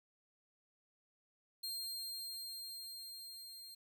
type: tone with level ramp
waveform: sawtooth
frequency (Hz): 4198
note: C8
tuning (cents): +5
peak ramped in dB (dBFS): -37 to -48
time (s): 1.63-3.75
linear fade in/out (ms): 10
effects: 12-bit